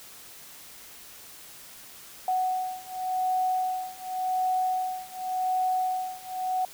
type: beating tone pair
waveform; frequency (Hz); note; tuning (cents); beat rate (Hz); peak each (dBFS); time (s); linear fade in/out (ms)
sine; 742 / 742.89; F#5 / F#5; +5 / +7; 0.89; -29 / -28; 2.28-6.65; 2
effects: white hiss -47 dBFS RMS until 6.73 s